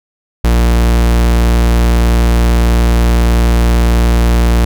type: tone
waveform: 45% pulse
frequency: 58.4 Hz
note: A#1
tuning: 4 cents sharp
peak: -7 dBFS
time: 0.44-4.65 s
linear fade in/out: 5 ms
effects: none